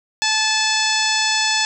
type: harmonic tone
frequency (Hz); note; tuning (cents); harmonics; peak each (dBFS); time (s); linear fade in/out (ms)
869; A5; -22; 1 / 2 / 3 / 4 / 5 / 6 / 7 / 8 / 9; -24 / -23 / -24 / -24 / -25 / -23 / -29 / -28 / -29; 0.22-1.65; 0
effects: none